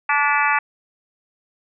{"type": "harmonic tone with a mistuned harmonic", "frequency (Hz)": 290, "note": "D4", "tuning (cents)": -22, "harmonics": [3, 4, 5, 6, 7, 8, 9], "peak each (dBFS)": [-21, -22, -23, -24, -24, -25, -26], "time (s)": [0.09, 0.59], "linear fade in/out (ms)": 5, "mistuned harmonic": 7, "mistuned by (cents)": -36, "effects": []}